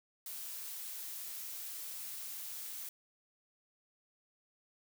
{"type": "noise", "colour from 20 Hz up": "blue", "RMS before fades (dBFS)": -44, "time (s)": [0.26, 2.89], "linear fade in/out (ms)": 2, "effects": []}